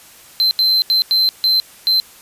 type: tone bursts at uneven times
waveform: triangle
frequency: 4095 Hz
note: C8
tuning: 38 cents flat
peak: -10 dBFS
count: 6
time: 0.4-0.51 / 0.59-0.82 / 0.9-1.02 / 1.11-1.29 / 1.44-1.6 / 1.87-2 s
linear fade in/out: 0 ms
effects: white hiss -43 dBFS RMS until 2.21 s + resampled to 32000 Hz